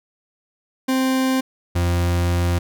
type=tone pair in turn; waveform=40% pulse; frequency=261.6 / 87.14 Hz; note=C4 / F2; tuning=0 / -3 cents; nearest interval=octave + perfect fifth; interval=1903 cents; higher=first; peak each=-16 dBFS; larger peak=neither; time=0.88-1.41 / 1.75-2.59 s; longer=second; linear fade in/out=10 ms; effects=none